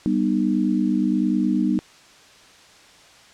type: chord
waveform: sine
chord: G augmented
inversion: none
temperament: just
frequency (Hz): 196 / 245 / 306.2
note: G3 / B3 / D#4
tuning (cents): 0 / -14 / -28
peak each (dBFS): -22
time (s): 0.06-1.79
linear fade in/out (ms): 0
effects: white hiss -49 dBFS RMS until 3.33 s + low-pass 6000 Hz 12 dB/octave